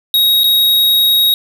square tone with dropouts, 3786 Hz, A#7, 26 cents sharp, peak -9 dBFS, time 0.14-1.34 s, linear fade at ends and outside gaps 1 ms, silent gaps 0.435-0.441 s, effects none

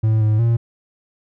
triangle tone with pitch steps, 109.9 / 107.7 / 116.4 Hz, A2 / A2 / A#2, -2 / -37 / -2 cents, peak -11 dBFS, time 0.03-0.57 s, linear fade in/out 10 ms, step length 180 ms, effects none

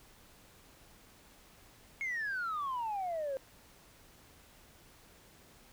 sine exponential sweep, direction down, 2196 to 523.3 Hz, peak -32 dBFS, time 2.01-3.37 s, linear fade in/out 0 ms, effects tanh soft clip ceiling -31 dBFS + pink hiss -60 dBFS RMS until 5.72 s

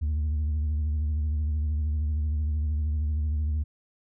sine tone with vibrato, 75.8 Hz, D#2, 45 cents flat, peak -21 dBFS, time 0.01-3.64 s, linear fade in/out 20 ms, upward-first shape triangle, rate 13 Hz, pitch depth 85 cents each way, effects tanh soft clip ceiling -23 dBFS

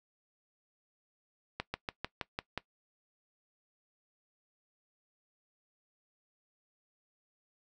slowing click train, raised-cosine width 0.3 ms, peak -18 dBFS, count 7, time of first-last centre 1.6-2.577 s, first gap 140 ms, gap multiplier 1.06, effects noise-tail reverb RT60 0.1 s tail -19 dB re dry

